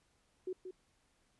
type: tone with echo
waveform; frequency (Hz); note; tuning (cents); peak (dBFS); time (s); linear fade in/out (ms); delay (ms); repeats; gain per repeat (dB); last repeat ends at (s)
sine; 370; F#4; 0; -36; 0.47-0.53; 5; 180; 1; -7; 0.71
effects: pink hiss -74 dBFS RMS until 1.39 s + resampled to 24000 Hz